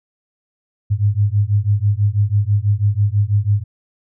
sine beating tone pair, 99.9 / 106 Hz, G2 / G#2, +33 / +36 cents, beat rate 6.1 Hz, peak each -16 dBFS, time 0.9-3.64 s, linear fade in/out 20 ms, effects none

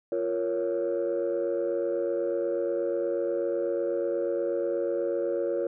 sine chord, Bb minor, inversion second, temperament equal, 349.2 / 466.2 / 554.4 Hz, F4 / Bb4 / Db5, 0 / 0 / 0 cents, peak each -29 / -29 / -28 dBFS, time 0.12-5.67 s, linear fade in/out 2 ms, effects tanh soft clip ceiling -20 dBFS

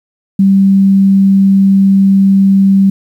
sine tone, 194.8 Hz, G3, 11 cents flat, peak -4 dBFS, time 0.39-2.9 s, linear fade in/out 5 ms, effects 7-bit

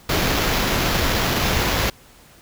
pink noise with sample-and-hold, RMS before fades -20 dBFS, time 0.09-1.9 s, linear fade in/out 5 ms, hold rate 8820 Hz, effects pink hiss -49 dBFS RMS until 2.41 s

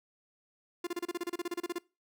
45% pulse tone bursts, 348.8 Hz, F4, 2 cents flat, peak -32 dBFS, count 16, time 0.84-1.785 s, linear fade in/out 5 ms, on 30 ms, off 31 ms, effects noise-tail reverb RT60 0.3 s tail -24 dB re dry

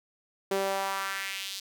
sawtooth tone with high-pass filter sweep, 194.5 Hz, G3, 13 cents flat, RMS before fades -32 dBFS, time 0.51-1.6 s, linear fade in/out 5 ms, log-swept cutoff 390 to 4300 Hz, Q 2.1, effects none

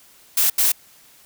blue noise bursts at uneven times, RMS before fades -17 dBFS, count 2, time 0.37-0.5 / 0.58-0.72 s, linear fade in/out 5 ms, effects white hiss -51 dBFS RMS until 1.25 s

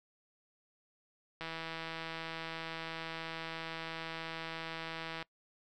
click train, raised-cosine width 0.3 ms, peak -25 dBFS, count 623, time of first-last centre 1.41-5.226 s, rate 163 Hz, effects noise-tail reverb RT60 0.1 s tail -23 dB re dry

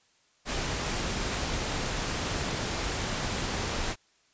pink noise, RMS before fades -31 dBFS, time 0.45-3.96 s, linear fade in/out 50 ms, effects white hiss -66 dBFS RMS until 4.33 s + resampled to 16000 Hz

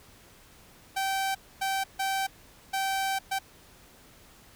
sawtooth tone bursts at uneven times, 775 Hz, G5, 20 cents flat, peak -23 dBFS, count 5, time 0.96-1.35 / 1.61-1.84 / 1.99-2.27 / 2.73-3.19 / 3.31-3.39 s, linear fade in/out 10 ms, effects pink hiss -55 dBFS RMS until 4.55 s

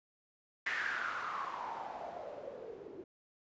blue noise with low-pass filter sweep, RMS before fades -41 dBFS, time 0.66-3.04 s, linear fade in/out 5 ms, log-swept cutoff 1900 to 360 Hz, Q 6.4, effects resampled to 16000 Hz

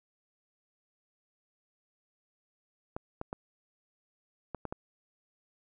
clicks, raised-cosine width 1 ms, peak -22 dBFS, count 6, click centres 2.965 / 3.214 / 3.329 / 4.547 / 4.653 / 4.725 s, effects none

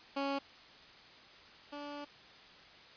15% pulse tone pair in turn, 277.2 / 290 Hz, C#4 / D4, 0 / -22 cents, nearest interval minor second, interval 78 cents, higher second, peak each -27 / -36 dBFS, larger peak first, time 0.16-0.39 / 1.72-2.05 s, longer second, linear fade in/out 10 ms, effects white hiss -56 dBFS RMS until 2.96 s + resampled to 11025 Hz

